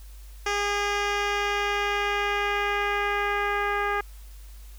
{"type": "tone with low-pass filter sweep", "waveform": "10% pulse", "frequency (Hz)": 408.1, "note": "G#4", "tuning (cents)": -30, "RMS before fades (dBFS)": -26, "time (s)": [0.46, 4.01], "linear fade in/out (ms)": 5, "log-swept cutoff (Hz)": [5400, 1700], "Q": 1.2, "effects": ["added 50 Hz sine -41 dBFS peak until 4.78 s", "white hiss -55 dBFS RMS until 4.78 s"]}